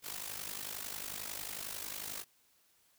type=noise with amplitude modulation; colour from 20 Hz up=white; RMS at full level=-39 dBFS; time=0.02-2.25 s; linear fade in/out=50 ms; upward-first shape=sine; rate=51.1 Hz; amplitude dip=75%; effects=white hiss -70 dBFS RMS until 2.98 s